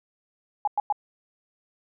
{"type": "tone bursts", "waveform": "sine", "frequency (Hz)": 830.6, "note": "G#5", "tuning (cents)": 0, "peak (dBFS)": -20, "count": 3, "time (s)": [0.65, 0.925], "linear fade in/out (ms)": 2, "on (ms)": 25, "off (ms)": 100, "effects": []}